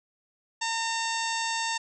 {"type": "harmonic tone with a mistuned harmonic", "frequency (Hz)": 911, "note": "A#5", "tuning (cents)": -40, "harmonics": [1, 2, 3, 4, 5, 6, 7, 8, 9], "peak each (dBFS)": [-31, -34, -36, -37, -38, -39, -39, -40, -41], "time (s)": [0.61, 1.78], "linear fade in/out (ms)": 10, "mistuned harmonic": 9, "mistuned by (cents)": -56, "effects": []}